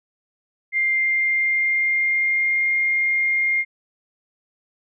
sine tone with pitch glide, 2100 to 2121 Hz, C7 to C7, +6 to +23 cents, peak -17 dBFS, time 0.72-3.65 s, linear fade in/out 50 ms, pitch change +17 cents, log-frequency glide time 0.83-2.69 s, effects none

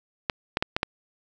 clicks, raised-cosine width 0.3 ms, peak -7 dBFS, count 5, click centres 0.298 / 0.571 / 0.625 / 0.765 / 0.831 s, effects none

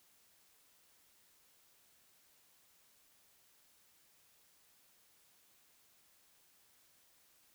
silence, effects white hiss -69 dBFS RMS until 7.54 s

